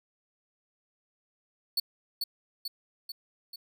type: tone with echo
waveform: 45% pulse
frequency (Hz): 4452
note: C#8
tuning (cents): +7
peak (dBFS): -24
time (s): 1.77-1.8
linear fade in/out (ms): 5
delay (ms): 440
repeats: 4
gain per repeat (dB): -4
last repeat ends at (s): 3.56
effects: none